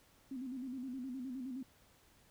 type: tone with vibrato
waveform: sine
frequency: 257.3 Hz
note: C4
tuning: 29 cents flat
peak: -40 dBFS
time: 0.31-1.63 s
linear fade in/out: 5 ms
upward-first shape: square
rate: 9.6 Hz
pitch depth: 76 cents each way
effects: pink hiss -67 dBFS RMS until 2.3 s